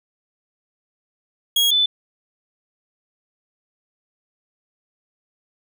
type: tone pair in turn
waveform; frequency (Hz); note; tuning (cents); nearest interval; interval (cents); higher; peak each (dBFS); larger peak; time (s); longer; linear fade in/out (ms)
40% pulse / sine; 3300 / 3503; G#7 / A7; -12 / -8; minor second; 104; second; -14; neither; 1.56-1.71 / 1.71-1.86; neither; 5
effects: none